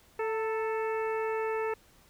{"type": "harmonic tone with a mistuned harmonic", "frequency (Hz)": 440, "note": "A4", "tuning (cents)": 0, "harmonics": [1, 2, 3, 4, 5, 6], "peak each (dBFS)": [-30, -36, -40, -42, -44, -46], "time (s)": [0.19, 1.74], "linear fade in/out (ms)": 5, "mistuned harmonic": 2, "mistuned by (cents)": 38, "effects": ["pink hiss -61 dBFS RMS until 2.09 s"]}